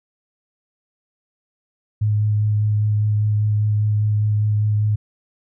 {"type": "tone with vibrato", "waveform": "sine", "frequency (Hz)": 105.7, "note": "G#2", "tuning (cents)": 31, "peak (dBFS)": -15, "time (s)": [2.01, 4.96], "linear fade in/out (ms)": 10, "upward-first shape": "sine", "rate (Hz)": 5, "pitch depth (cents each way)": 12, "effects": []}